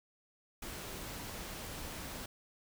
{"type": "noise", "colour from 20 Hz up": "pink", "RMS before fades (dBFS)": -44, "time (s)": [0.62, 2.26], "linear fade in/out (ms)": 5, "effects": []}